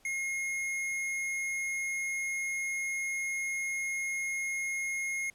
square tone, 2150 Hz, C7, 47 cents sharp, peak -32 dBFS, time 0.05-5.3 s, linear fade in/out 2 ms, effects pink hiss -64 dBFS RMS until 5.34 s + low-pass 12000 Hz 12 dB/octave

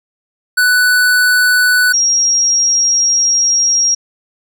square / sine tone pair in turn, 1489 / 5622 Hz, F#6 / F8, +11 / +11 cents, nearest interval octave + major seventh, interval 2300 cents, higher second, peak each -9 dBFS, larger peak neither, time 0.57-1.93 / 1.93-3.95 s, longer second, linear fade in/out 10 ms, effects none

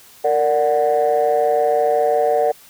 sine chord, Bb augmented, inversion none, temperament equal with one note detuned, 460.3 / 587.3 / 740 Hz, Bb4 / D5 / F#5, -22 / 0 / 0 cents, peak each -17 dBFS, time 0.24-2.52 s, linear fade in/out 10 ms, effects tanh soft clip ceiling -8 dBFS + white hiss -46 dBFS RMS until 2.69 s

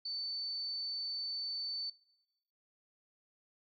sine tone, 4522 Hz, C#8, 34 cents sharp, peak -37 dBFS, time 0.05-1.9 s, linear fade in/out 5 ms, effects noise-tail reverb RT60 1.0 s tail -23 dB re dry + AAC 48 kbps

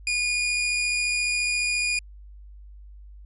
sawtooth tone with amplitude modulation, 2442 Hz, D#7, 33 cents flat, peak -18 dBFS, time 0.07-1.99 s, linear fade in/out 2 ms, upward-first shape sine, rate 74.4 Hz, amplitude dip 25%, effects added 50 Hz sine -42 dBFS peak until 3.25 s + resampled to 24000 Hz

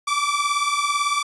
sawtooth beating tone pair, 1152 / 1170 Hz, D6 / D6, -34 / -7 cents, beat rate 18 Hz, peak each -19 dBFS, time 0.07-1.23 s, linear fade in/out 10 ms, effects resampled to 24000 Hz

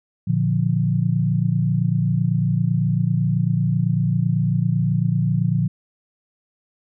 sine chord, Bb major, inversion none, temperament equal, 116.54 / 146.83 / 174.61 Hz, Bb2 / D3 / F3, 0 / 0 / 0 cents, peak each -21 dBFS, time 0.27-5.68 s, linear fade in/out 10 ms, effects none

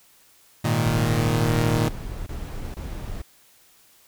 sawtooth chord, Ab suspended second, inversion none, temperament equal, 103.83 / 116.54 / 155.56 Hz, Ab2 / Bb2 / Eb3, 0 / 0 / 0 cents, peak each -24 / -18 / -20 dBFS, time 0.64-1.89 s, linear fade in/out 10 ms
brown noise bursts, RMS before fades -32 dBFS, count 5, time 0.86-3.218 s, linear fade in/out 2 ms, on 450 ms, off 27 ms
effects white hiss -56 dBFS RMS until 4.07 s

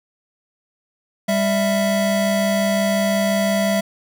square tone pair together, 198.1 / 660 Hz, G3 / E5, +18 / +2 cents, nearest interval octave + major sixth, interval 2084 cents, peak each -20 dBFS, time 1.28-3.81 s, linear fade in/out 10 ms, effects none

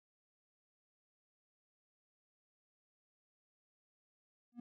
triangle tone with exponential growth, 239.7 Hz, A#3, 48 cents sharp, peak -39 dBFS, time 4.52-4.6 s, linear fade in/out 5 ms, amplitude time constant 16 ms, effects none

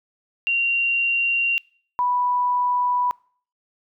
sine tone pair in turn, 2762 / 985.6 Hz, F7 / B5, -20 / -4 cents, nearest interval octave + tritone, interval 1784 cents, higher first, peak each -18 dBFS, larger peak neither, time 0.47-1.58 / 1.99-3.11 s, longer second, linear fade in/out 0 ms, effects noise-tail reverb RT60 0.5 s tail -24 dB re dry

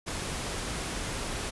pink noise, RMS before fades -34 dBFS, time 0.06-1.51 s, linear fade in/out 20 ms, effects resampled to 24000 Hz

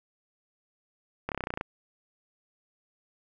slowing click train, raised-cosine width 0.5 ms, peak -16 dBFS, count 11, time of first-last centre 1.29-1.611 s, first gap 28 ms, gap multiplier 1.03, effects none

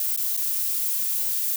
violet noise with dropouts, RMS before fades -25 dBFS, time 0-1.56 s, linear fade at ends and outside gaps 2 ms, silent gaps 0.163-0.174 / 0.367-0.374 s, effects none

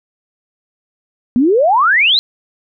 sine exponential sweep, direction up, 230 to 4186 Hz, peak -8 dBFS, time 1.36-2.19 s, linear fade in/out 0 ms, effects none

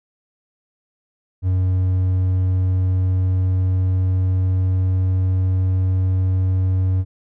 triangle tone with pitch glide, 92.5 to 93.36 Hz, F#2 to F#2, 0 to +16 cents, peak -13 dBFS, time 1.42-7.05 s, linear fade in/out 50 ms, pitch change +16 cents, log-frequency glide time 1.57-6.48 s, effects none

